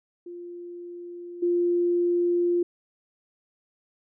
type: tone with level steps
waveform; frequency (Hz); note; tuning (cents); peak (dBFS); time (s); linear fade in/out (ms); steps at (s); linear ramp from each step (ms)
sine; 349.2; F4; 0; -36 / -20; 0.26-2.63; 5; 1.42; 10
effects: none